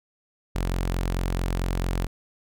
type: tone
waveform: sawtooth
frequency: 44.49 Hz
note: F1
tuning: 33 cents sharp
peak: -20 dBFS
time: 0.55-2.07 s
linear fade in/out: 10 ms
effects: none